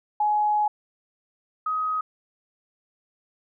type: tone pair in turn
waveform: sine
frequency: 841 / 1260.1 Hz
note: G#5 / D#6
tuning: +22 / +22 cents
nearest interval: perfect fifth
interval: 700 cents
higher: second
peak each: -19 / -23 dBFS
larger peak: first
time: 0.2-0.68 / 1.66-2.01 s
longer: first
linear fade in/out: 5 ms
effects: none